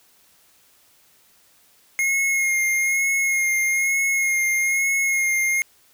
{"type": "tone with vibrato", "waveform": "square", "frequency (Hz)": 2148, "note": "C7", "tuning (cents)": 45, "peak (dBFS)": -19, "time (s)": [1.99, 5.62], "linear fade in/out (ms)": 0, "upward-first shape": "sine", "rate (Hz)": 1.1, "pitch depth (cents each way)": 25, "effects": ["white hiss -57 dBFS RMS until 5.93 s"]}